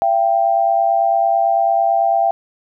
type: tone pair together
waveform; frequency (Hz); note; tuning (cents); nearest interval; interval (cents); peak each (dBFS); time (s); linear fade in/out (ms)
sine; 675 / 784; E5 / G5; +41 / 0; minor third; 259; -15; 0.02-2.31; 0
effects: none